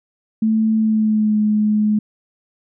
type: tone with pitch glide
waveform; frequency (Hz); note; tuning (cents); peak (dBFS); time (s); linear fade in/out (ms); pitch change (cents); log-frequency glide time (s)
sine; 220 to 212; A3 to G#3; 0 to +36; -13; 0.42-1.99; 5; -64; 0.76-1.39
effects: none